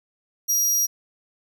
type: tone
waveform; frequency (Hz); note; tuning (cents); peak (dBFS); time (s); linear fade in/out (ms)
sawtooth; 5730; F8; +44; -16; 0.48-0.87; 20
effects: none